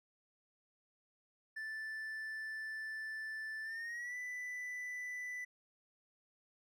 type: tone with pitch glide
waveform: triangle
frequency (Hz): 1760 to 1987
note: A6 to B6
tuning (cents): 0 to +10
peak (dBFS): -39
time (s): 1.56-5.45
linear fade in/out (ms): 10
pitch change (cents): +210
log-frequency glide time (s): 3.63-4.17
effects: none